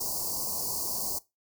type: band-stop noise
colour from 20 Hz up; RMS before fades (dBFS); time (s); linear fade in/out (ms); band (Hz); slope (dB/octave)
white; -32; 0-1.19; 10; 1100 to 4400; 96
effects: noise-tail reverb RT60 0.2 s tail -19 dB re dry